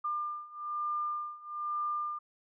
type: beating tone pair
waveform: sine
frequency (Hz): 1199 / 1200.1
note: D6 / D6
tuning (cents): +36 / +37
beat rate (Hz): 1.1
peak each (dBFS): -37 / -35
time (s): 0.04-2.19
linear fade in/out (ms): 10
effects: none